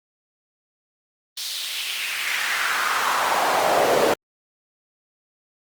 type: noise with high-pass filter sweep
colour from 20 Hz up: brown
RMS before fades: -22 dBFS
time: 1.37-4.14 s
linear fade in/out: 5 ms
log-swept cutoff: 4400 to 470 Hz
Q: 2.4
effects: Opus 24 kbps